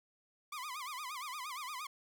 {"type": "tone with vibrato", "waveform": "sawtooth", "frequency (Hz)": 1108.7, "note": "C#6", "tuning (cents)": 0, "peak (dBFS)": -37, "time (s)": [0.52, 1.87], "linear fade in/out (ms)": 5, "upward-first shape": "sine", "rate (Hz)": 8.6, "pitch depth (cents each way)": 200, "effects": []}